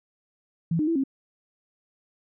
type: tone with pitch steps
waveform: sine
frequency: 165.9 / 305.2 / 331.6 / 270 Hz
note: E3 / D#4 / E4 / C#4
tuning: +11 / -33 / +10 / -45 cents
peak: -21 dBFS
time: 0.71-1.038 s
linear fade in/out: 5 ms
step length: 82 ms
effects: none